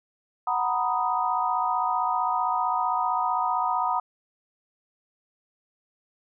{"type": "chord", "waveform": "sine", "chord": "B major seventh", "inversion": "second", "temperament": "equal", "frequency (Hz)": [740, 932.3, 987.8, 1244.5], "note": ["F#5", "A#5", "B5", "D#6"], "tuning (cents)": [0, 0, 0, 0], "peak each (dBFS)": -28, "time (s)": [0.47, 4], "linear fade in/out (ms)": 5, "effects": []}